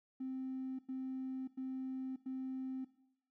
triangle tone bursts, 261.6 Hz, C4, in tune, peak -35 dBFS, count 4, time 0.2-2.848 s, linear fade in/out 10 ms, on 590 ms, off 96 ms, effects noise-tail reverb RT60 0.7 s tail -19 dB re dry + tanh soft clip ceiling -36 dBFS

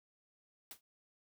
white noise with exponential decay, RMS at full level -44 dBFS, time 0.71-0.81 s, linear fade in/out 2 ms, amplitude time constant 21 ms, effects none

